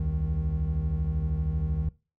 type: tone cluster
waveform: triangle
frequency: 65.9 / 78.7 / 156.2 Hz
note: C2 / D#2 / D#3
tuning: +13 / +20 / +7 cents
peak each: -27 dBFS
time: 0-1.89 s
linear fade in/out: 5 ms
effects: noise-tail reverb RT60 0.3 s tail -21 dB re dry + tanh soft clip ceiling -17 dBFS